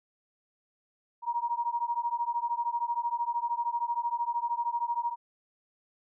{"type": "beating tone pair", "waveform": "sine", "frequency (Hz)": [940, 953], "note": ["A#5", "A#5"], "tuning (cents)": [14, 38], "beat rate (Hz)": 13, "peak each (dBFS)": -31, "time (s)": [1.22, 5.16], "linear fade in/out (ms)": 50, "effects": []}